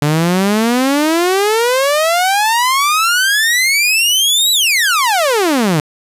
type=exponential two-way sweep; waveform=sawtooth; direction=up then down; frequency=143.9 to 3972 to 143.9 Hz; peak=-7 dBFS; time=0.02-5.8 s; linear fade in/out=2 ms; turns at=4.52 s; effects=resampled to 32000 Hz + 7-bit